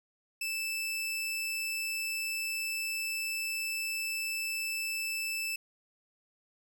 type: tone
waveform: sawtooth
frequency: 2637 Hz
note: E7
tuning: in tune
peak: -29 dBFS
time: 0.41-5.56 s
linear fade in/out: 5 ms
effects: none